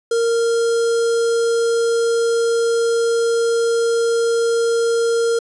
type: tone with notch filter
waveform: square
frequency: 463.4 Hz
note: A#4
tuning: 10 cents flat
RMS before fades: -17 dBFS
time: 0.11-5.39 s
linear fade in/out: 5 ms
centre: 2300 Hz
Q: 0.81
effects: resampled to 22050 Hz + 8-bit